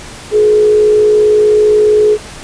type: tone with frequency modulation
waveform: sine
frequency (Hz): 423.9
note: G#4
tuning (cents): +35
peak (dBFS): -5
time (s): 0.31-2.18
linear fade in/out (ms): 50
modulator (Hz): 57.1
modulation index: 0.3
effects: pink hiss -30 dBFS RMS until 2.43 s + resampled to 22050 Hz